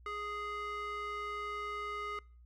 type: tone with band-pass filter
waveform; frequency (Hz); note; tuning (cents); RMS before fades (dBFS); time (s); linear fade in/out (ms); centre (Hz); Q
square; 415.3; G#4; 0; -40; 0.06-2.19; 2; 1500; 2.4
effects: noise-tail reverb RT60 0.4 s tail -25 dB re dry + added 60 Hz sine -55 dBFS peak until 2.45 s